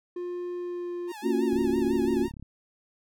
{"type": "tone with pitch glide", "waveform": "triangle", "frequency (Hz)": [354.3, 351], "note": ["F4", "F4"], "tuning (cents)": [25, 9], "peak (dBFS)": -29, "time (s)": [0.16, 1.12], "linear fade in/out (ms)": 5, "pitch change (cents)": -16, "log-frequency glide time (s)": [0.56, 0.92]}
{"type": "tone with vibrato", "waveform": "sawtooth", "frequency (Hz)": 880, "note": "A5", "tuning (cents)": 0, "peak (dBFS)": -36, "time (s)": [1.07, 2.32], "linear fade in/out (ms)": 50, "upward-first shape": "sine", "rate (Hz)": 6, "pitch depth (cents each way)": 110}
{"type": "chord", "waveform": "sine", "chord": "Gb major seventh", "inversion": "first", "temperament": "just", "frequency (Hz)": [231.2, 277.5, 346.9, 370], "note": ["Bb3", "Db4", "F4", "Gb4"], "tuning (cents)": [-14, 2, -12, 0], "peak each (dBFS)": -28, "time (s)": [1.22, 2.29], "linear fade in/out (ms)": 50}
{"type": "click train", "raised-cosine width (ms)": 5, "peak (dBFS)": -30, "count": 32, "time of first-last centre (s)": [1.53, 2.426], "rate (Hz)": 34.6}
{"effects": []}